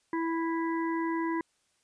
harmonic tone, 329.6 Hz, E4, in tune, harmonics 1 / 3 / 5 / 6, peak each -29 / -34 / -43 / -41 dBFS, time 0.13-1.41 s, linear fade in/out 2 ms, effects white hiss -72 dBFS RMS until 1.83 s + resampled to 22050 Hz

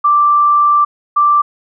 sine tone pair in turn, 1174.7 / 1174.7 Hz, D6 / D6, 0 / 0 cents, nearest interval unison, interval 0 cents, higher neither, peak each -7 / -7 dBFS, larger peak neither, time 0.04-0.85 / 1.16-1.42 s, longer first, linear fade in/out 10 ms, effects none

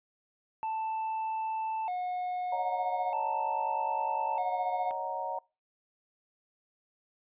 triangle tone with vibrato, 800 Hz, G5, 35 cents sharp, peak -29 dBFS, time 0.63-4.91 s, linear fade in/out 0 ms, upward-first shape square, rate 0.4 Hz, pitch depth 170 cents each way
sine chord, D# minor seventh, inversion third, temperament equal, 554.4 / 622.3 / 740 / 932.3 Hz, C#5 / D#5 / F#5 / A#5, 0 / 0 / 0 / 0 cents, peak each -40 / -41 / -37 / -35 dBFS, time 2.52-5.39 s, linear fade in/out 5 ms
effects noise-tail reverb RT60 0.3 s tail -25 dB re dry + resampled to 8000 Hz

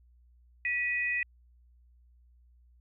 sine tone pair together, 1946.6 / 2495 Hz, B6 / D#7, -26 / +4 cents, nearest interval major third, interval 430 cents, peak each -30 / -31 dBFS, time 0.65-1.23 s, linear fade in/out 2 ms, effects added 60 Hz sine -58 dBFS peak until 2.8 s

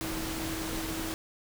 sine tone in noise, 322.1 Hz, E4, 40 cents flat, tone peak -36 dBFS, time 0.01-1.14 s, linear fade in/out 0 ms, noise pink, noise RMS -36 dBFS, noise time 0.01-1.14 s, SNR -3 dB, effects none

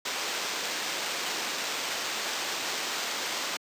white noise with sample-and-hold, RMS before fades -32 dBFS, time 0.05-3.57 s, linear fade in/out 5 ms, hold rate 11025 Hz, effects high-pass 300 Hz 12 dB/octave + resampled to 32000 Hz

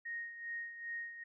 sine tone with tremolo, 1864.7 Hz, A#6, in tune, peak -38 dBFS, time 0.05-1.24 s, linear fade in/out 10 ms, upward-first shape sine, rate 2.5 Hz, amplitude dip 65%, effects none

